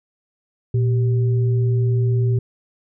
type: tone pair together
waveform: sine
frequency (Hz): 118 / 388.5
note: A#2 / G4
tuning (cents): +22 / -16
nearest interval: octave + major sixth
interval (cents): 2062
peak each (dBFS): -15 / -27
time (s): 0.74-2.39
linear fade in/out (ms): 5
effects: none